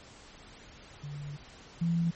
sine tone pair in turn, 144.4 / 168.77 Hz, D3 / E3, -29 / +41 cents, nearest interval minor third, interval 270 cents, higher second, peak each -37 / -25 dBFS, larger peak second, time 1.03-1.37 / 1.81-2.11 s, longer first, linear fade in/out 10 ms, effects pink hiss -52 dBFS RMS until 2.15 s + MP3 32 kbps

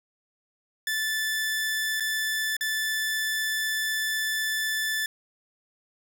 sawtooth tone with dropouts, 1752 Hz, A6, 8 cents flat, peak -22 dBFS, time 0.87-5.06 s, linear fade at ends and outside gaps 2 ms, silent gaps 1.999-2.005 / 2.567-2.609 s, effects none

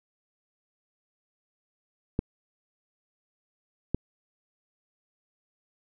clicks, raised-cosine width 3 ms, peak -12 dBFS, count 2, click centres 2.191 / 3.946 s, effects none

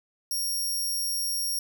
15% pulse tone, 5580 Hz, F8, 2 cents flat, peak -21 dBFS, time 0.31-1.59 s, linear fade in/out 2 ms, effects none

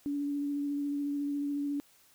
sine tone with vibrato, 286.3 Hz, D4, 44 cents flat, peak -30 dBFS, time 0.06-1.8 s, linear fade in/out 0 ms, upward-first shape sine, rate 14 Hz, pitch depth 14 cents each way, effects white hiss -63 dBFS RMS until 2.14 s

